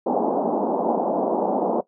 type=band-pass noise; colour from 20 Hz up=white; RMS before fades=-22 dBFS; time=0.06-1.81 s; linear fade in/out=10 ms; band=200 to 860 Hz; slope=48 dB/octave; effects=noise-tail reverb RT60 0.1 s tail -17 dB re dry